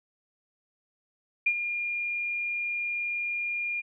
sine tone with ADSR envelope, 2413 Hz, D7, 46 cents sharp, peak -19 dBFS, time 1.46-3.82 s, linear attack 8 ms, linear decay 63 ms, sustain -9 dB, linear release 27 ms, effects none

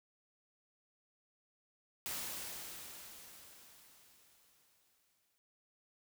white noise with exponential decay, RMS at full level -40 dBFS, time 2.06-5.38 s, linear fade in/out 0 ms, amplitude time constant 720 ms, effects none

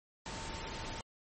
sine tone in noise, 899 Hz, A5, 37 cents sharp, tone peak -49 dBFS, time 0.26-1.01 s, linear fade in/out 0 ms, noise pink, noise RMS -42 dBFS, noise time 0.26-1.01 s, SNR -10 dB, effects MP3 32 kbps

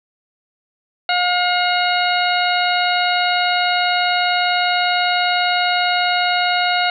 harmonic tone with a mistuned harmonic, 715 Hz, F5, 41 cents sharp, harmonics 1 / 2 / 3 / 4 / 5 / 6, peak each -18 / -21 / -23 / -24 / -25 / -26 dBFS, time 1.09-6.9 s, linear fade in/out 2 ms, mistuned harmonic 5, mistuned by +110 cents, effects none

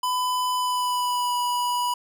square tone with pitch glide, 1002 to 978.5 Hz, B5 to B5, +25 to -16 cents, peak -23 dBFS, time 0.03-1.94 s, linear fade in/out 5 ms, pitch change -41 cents, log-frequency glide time 0.55-1.37 s, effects 10-bit

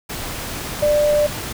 sine tone in noise, 593 Hz, D5, 17 cents sharp, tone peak -13 dBFS, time 0.82-1.27 s, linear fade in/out 10 ms, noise pink, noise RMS -28 dBFS, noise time 0.09-1.53 s, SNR +12 dB, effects none

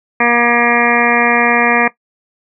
harmonic tone, 238 Hz, A#3, 36 cents sharp, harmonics 1 / 2 / 3 / 4 / 5 / 7 / 8 / 9 / 10, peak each -18 / -18 / -18 / -18 / -18 / -18 / -18 / -18 / -18 dBFS, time 0.2-1.88 s, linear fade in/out 5 ms, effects noise-tail reverb RT60 0.1 s tail -17 dB re dry

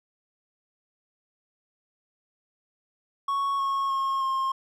triangle tone with pitch steps, 1108.7 / 1094.7 / 1080.9 / 1067.2 Hz, C#6 / C#6 / C#6 / C6, 0 / -22 / -44 / +34 cents, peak -22 dBFS, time 3.28-4.52 s, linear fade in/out 5 ms, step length 310 ms, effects none

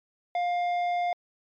triangle tone with tanh clipping, 705 Hz, F5, 16 cents sharp, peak -26 dBFS, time 0.35-1.13 s, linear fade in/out 2 ms, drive 13 dB, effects MP3 96 kbps

